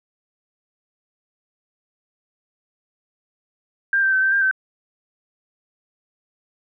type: tone with pitch steps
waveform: sine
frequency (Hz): 1592 / 1563 / 1535 / 1556 / 1597 / 1540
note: G6 / G6 / G6 / G6 / G6 / G6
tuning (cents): +26 / -6 / -37 / -13 / +32 / -31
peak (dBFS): -15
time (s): 3.93-4.512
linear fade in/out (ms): 2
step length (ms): 97
effects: none